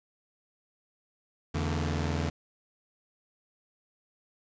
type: tone cluster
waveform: sawtooth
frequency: 82.4 / 144.3 / 225.9 Hz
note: E2 / D3 / A3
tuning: 0 / -30 / +46 cents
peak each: -26 / -29 / -34 dBFS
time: 1.54-2.3 s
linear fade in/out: 10 ms
effects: resampled to 16000 Hz + 10-bit